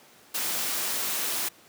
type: noise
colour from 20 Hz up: white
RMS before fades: -29 dBFS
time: 0.34-1.49 s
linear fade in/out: 10 ms
effects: pink hiss -54 dBFS RMS until 1.68 s + high-pass 200 Hz 12 dB/octave